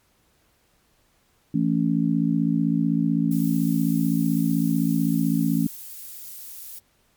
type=harmonic tone; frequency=55.8 Hz; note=A1; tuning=25 cents sharp; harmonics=3 / 4 / 5; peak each=-23 / -23 / -23 dBFS; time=1.54-5.67 s; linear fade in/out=5 ms
type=noise; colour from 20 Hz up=violet; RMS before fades=-38 dBFS; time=3.31-6.79 s; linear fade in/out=5 ms
effects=pink hiss -64 dBFS RMS until 7.16 s + MP3 96 kbps